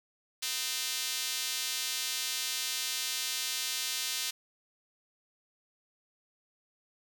square tone with high-pass filter, 140 Hz, C#3, 18 cents sharp, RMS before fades -34 dBFS, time 0.42-4.31 s, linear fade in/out 10 ms, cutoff 3700 Hz, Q 1.1, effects none

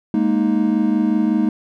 triangle chord, Ab suspended second, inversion none, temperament equal, 207.7 / 233.1 / 311.1 Hz, Ab3 / Bb3 / Eb4, 0 / 0 / 0 cents, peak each -17 dBFS, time 0.14-1.49 s, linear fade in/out 2 ms, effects none

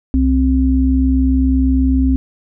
sine tone pair together, 64.9 / 262.8 Hz, C2 / C4, -13 / +8 cents, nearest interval 2 octaves, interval 2421 cents, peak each -13 dBFS, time 0.14-2.16 s, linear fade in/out 0 ms, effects none

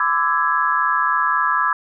sine chord, E dominant seventh, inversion second, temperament equal with one note detuned, 1009.7 / 1174.7 / 1318.5 / 1661.2 Hz, B5 / D6 / E6 / G#6, +38 / 0 / 0 / 0 cents, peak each -21 dBFS, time 0-1.73 s, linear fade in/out 2 ms, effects none

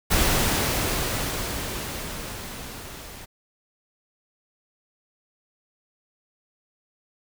pink noise with level ramp, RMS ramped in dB -20 to -41 dBFS, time 0.1-3.26 s, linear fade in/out 20 ms, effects none

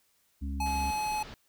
harmonic tone, 69.3 Hz, C#2, in tune, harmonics 1 / 3 / 4, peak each -32 / -41 / -42 dBFS, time 0.41-0.92 s, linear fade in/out 20 ms
square tone, 850 Hz, G#5, 40 cents sharp, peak -30 dBFS, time 0.6-1.23 s, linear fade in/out 5 ms
pink low-pass noise, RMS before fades -46 dBFS, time 0.66-1.34 s, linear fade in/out 0 ms, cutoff 5000 Hz, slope 24 dB/octave
effects white hiss -70 dBFS RMS until 1.48 s

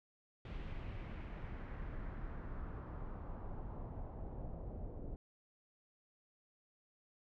brown noise with low-pass filter sweep, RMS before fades -45 dBFS, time 0.45-5.16 s, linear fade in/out 2 ms, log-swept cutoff 3000 to 550 Hz, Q 1.7, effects none

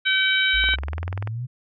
harmonic tone, 765 Hz, G5, 42 cents flat, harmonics 2 / 3 / 4 / 5, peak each -21 / -23 / -24 / -25 dBFS, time 0.05-0.76 s, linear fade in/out 20 ms
sine exponential sweep, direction up, 53.3 to 128.8 Hz, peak -26 dBFS, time 0.53-1.47 s, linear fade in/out 20 ms
click train, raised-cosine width 0.5 ms, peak -17 dBFS, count 14, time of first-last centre 0.64-1.274 s, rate 20.5 Hz
effects none

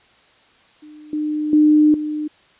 sine tone with level steps, 302.8 Hz, D#4, 47 cents flat, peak -38 / -19 / -9 / -21 dBFS, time 0.82-2.28 s, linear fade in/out 10 ms, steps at 1.13 / 1.53 / 1.94 s, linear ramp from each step 2 ms, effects white hiss -53 dBFS RMS until 2.59 s + resampled to 8000 Hz

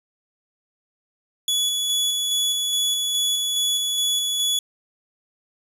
sawtooth tone with tremolo, 3402 Hz, G#7, 41 cents sharp, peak -16 dBFS, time 1.48-4.59 s, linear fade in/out 2 ms, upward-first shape square, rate 2.4 Hz, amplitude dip 25%, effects resampled to 32000 Hz + 9-bit

